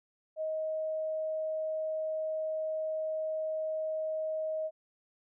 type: tone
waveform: sine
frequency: 629 Hz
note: D#5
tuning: 19 cents sharp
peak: -31 dBFS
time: 0.36-4.71 s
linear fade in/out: 50 ms
effects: none